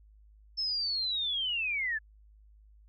sine linear sweep, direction down, 5300 to 1691 Hz, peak -29 dBFS, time 0.57-1.99 s, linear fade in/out 20 ms, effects added 52 Hz sine -55 dBFS peak until 2.88 s

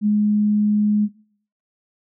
sine tone, 209.3 Hz, G#3, 14 cents sharp, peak -14 dBFS, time 0.01-1.09 s, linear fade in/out 50 ms, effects noise-tail reverb RT60 0.6 s tail -22 dB re dry

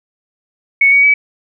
sine tone with pitch steps, 2217 / 2251 / 2285 Hz, C#7 / C#7 / D7, 0 / +26 / -48 cents, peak -6 dBFS, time 0.81-1.14 s, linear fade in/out 5 ms, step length 110 ms, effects none

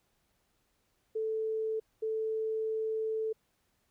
sine tone bursts at uneven times, 440 Hz, A4, in tune, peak -30 dBFS, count 2, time 1.15-1.8 / 2.02-3.33 s, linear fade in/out 10 ms, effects pink hiss -75 dBFS RMS until 3.9 s

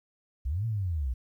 sine linear two-way sweep, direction up then down, 57.3 to 116.54 to 57.3 Hz, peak -27 dBFS, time 0.45-1.14 s, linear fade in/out 10 ms, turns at 0.66 s, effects 11-bit

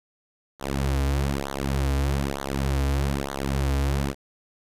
sawtooth tone with flanger, 68.8 Hz, C#2, 12 cents flat, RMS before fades -25 dBFS, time 0.59-4.15 s, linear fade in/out 50 ms, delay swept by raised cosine 0.38 to 5.48 ms, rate 1.1 Hz, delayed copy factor -1, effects resampled to 32000 Hz + 9-bit

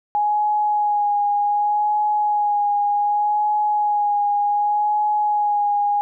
sine tone with vibrato, 830.6 Hz, G#5, in tune, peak -16 dBFS, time 0.15-6.01 s, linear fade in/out 0 ms, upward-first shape sine, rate 0.66 Hz, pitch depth 21 cents each way, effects none

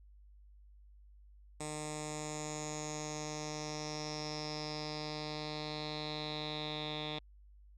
10% pulse tone with low-pass filter sweep, 151.9 Hz, D#3, 41 cents flat, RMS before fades -41 dBFS, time 1.6-7.19 s, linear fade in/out 5 ms, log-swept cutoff 8100 to 3500 Hz, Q 7.4, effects added 50 Hz sine -56 dBFS peak until 7.77 s

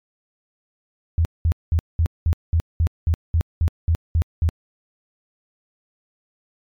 sine tone bursts, 82.41 Hz, E2, in tune, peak -14 dBFS, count 13, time 1.18-4.49 s, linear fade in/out 0 ms, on 70 ms, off 200 ms, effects MP3 96 kbps

